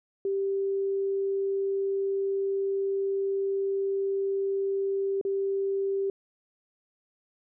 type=tone with dropouts; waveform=sine; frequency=392 Hz; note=G4; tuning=in tune; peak=-25 dBFS; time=0.25-6.1 s; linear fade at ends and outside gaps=2 ms; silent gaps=5.213-5.25 s; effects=none